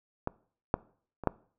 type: clicks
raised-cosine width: 1 ms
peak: -16 / -10 / -25 / -10 dBFS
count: 4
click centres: 0.274 / 0.741 / 1.237 / 1.273 s
effects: noise-tail reverb RT60 0.5 s tail -22 dB re dry